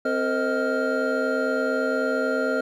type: tone cluster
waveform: triangle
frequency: 260.8 / 451 / 520 / 629 / 1397 Hz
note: C4 / A4 / C5 / D#5 / F6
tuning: -5 / +43 / -11 / +19 / 0 cents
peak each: -26 dBFS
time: 0.05-2.61 s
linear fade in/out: 5 ms
effects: none